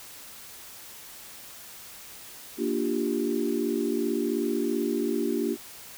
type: chord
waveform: sine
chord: G minor seventh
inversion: first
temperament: equal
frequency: 233.1 / 293.7 / 349.2 / 392 Hz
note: Bb3 / D4 / F4 / G4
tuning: 0 / 0 / 0 / 0 cents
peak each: -30 dBFS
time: 2.57-5.57 s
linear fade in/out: 50 ms
effects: white hiss -45 dBFS RMS until 5.97 s